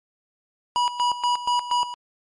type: tone with tremolo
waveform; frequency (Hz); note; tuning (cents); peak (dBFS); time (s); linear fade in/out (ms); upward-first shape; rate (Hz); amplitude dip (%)
square; 973; B5; -26; -19; 0.76-1.94; 0; square; 4.2; 75
effects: low-pass 6000 Hz 12 dB/octave + MP3 48 kbps